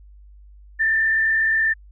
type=tone with frequency modulation; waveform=sine; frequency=1784 Hz; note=A6; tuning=23 cents sharp; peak=-16 dBFS; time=0.79-1.74 s; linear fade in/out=20 ms; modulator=40.5 Hz; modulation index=0.71; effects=added 50 Hz sine -43 dBFS peak until 1.91 s